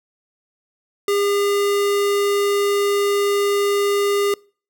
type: tone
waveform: square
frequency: 404.4 Hz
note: G#4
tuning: 46 cents flat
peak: -17 dBFS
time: 1.08-4.34 s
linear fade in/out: 2 ms
effects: noise-tail reverb RT60 0.4 s tail -25 dB re dry